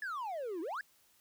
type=exponential two-way sweep; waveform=triangle; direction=down then up; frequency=1760 to 311.1 to 1760 Hz; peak=-34 dBFS; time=0.02-0.81 s; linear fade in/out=2 ms; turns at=0.61 s; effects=tanh soft clip ceiling -30 dBFS + white hiss -68 dBFS RMS until 1.2 s